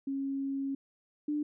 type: tone pair in turn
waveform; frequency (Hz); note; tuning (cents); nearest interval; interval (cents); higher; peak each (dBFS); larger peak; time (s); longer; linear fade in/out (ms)
sine; 273.6 / 297.3; C#4 / D4; -23 / +21; minor second; 144; second; -31 / -29; second; 0.07-0.75 / 1.28-1.43; first; 5
effects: none

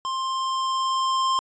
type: tone with level ramp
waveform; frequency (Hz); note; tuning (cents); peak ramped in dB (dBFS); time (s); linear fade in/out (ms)
square; 1053; C6; +11; -26 to -20; 0.05-1.39; 0
effects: resampled to 16000 Hz

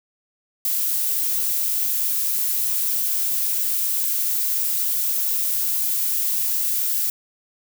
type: noise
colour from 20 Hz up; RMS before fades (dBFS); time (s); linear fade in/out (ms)
violet; -22; 0.65-7.1; 2
effects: none

